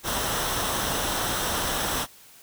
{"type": "noise with comb filter", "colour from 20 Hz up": "pink", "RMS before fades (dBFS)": -27, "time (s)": [0.03, 2.07], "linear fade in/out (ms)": 50, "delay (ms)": 0.43, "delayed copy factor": -0.5, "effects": ["white hiss -51 dBFS RMS until 2.42 s"]}